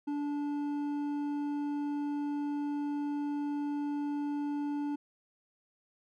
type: tone with hard clipping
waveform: triangle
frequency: 290.3 Hz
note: D4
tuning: 20 cents flat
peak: -33 dBFS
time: 0.07-4.96 s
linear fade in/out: 10 ms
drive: 10 dB
effects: none